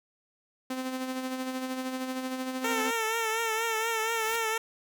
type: tone with tremolo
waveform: sawtooth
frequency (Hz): 258.6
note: C4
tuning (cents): -20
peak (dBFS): -26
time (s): 0.7-2.91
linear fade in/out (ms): 5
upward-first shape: sine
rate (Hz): 13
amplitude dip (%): 45
type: tone with vibrato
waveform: 10% pulse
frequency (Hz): 449.5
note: A4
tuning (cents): +37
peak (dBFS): -19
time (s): 2.64-4.58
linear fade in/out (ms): 5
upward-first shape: triangle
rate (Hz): 4.2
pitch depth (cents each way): 57
type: noise with exponential growth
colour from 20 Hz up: white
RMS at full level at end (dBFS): -38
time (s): 3.76-4.36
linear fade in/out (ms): 1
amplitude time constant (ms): 130
effects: none